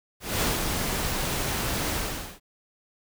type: noise with ADSR envelope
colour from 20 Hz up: pink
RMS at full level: -24 dBFS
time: 0.2-2.4 s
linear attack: 220 ms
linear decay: 170 ms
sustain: -4 dB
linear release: 450 ms
effects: none